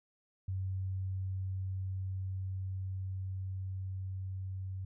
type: tone with level ramp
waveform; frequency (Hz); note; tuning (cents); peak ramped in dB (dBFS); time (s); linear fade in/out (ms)
sine; 94.7; F#2; +41; -33 to -37; 0.48-4.85; 5
effects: none